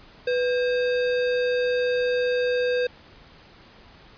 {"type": "tone with sample-and-hold", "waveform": "sine", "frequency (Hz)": 495.1, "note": "B4", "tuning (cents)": 4, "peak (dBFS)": -20, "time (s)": [0.27, 2.87], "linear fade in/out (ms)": 5, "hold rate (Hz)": 2100, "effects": ["pink hiss -50 dBFS RMS until 4.17 s", "resampled to 11025 Hz"]}